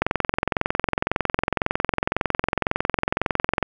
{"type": "click train", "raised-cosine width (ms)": 0.5, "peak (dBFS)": -4, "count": 80, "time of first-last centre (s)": [0.02, 3.627], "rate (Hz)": 21.9, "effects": []}